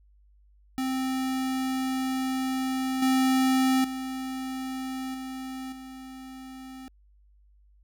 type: tone with level steps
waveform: square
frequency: 261.6 Hz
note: C4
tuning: in tune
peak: -27 / -21 / -32 / -35 / -41 dBFS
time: 0.78-6.88 s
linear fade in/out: 0 ms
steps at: 3.02 / 3.84 / 5.14 / 5.72 s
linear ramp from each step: 5 ms
effects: added 50 Hz sine -56 dBFS peak until 7.83 s